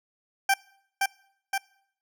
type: tone with echo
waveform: 20% pulse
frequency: 784 Hz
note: G5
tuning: in tune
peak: -14 dBFS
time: 0.49-0.54 s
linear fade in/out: 5 ms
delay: 520 ms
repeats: 2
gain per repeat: -3 dB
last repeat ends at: 1.58 s
effects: noise-tail reverb RT60 0.7 s tail -24 dB re dry